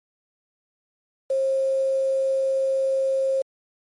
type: tone with quantisation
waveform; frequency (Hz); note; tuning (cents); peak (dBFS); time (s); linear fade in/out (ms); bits
sine; 535; C5; +38; -19; 1.3-3.42; 5; 7
effects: MP3 48 kbps